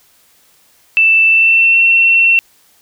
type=tone with pitch glide; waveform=sine; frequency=2655 to 2709 Hz; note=E7 to E7; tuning=+12 to +47 cents; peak=-6 dBFS; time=0.97-2.39 s; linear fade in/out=0 ms; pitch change=+35 cents; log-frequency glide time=1.27-1.78 s; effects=white hiss -51 dBFS RMS until 2.81 s